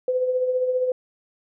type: tone with tremolo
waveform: sine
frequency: 507 Hz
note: B4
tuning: 45 cents sharp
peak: -17 dBFS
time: 0.08-0.92 s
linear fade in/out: 2 ms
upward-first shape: triangle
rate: 15 Hz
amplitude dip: 55%
effects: none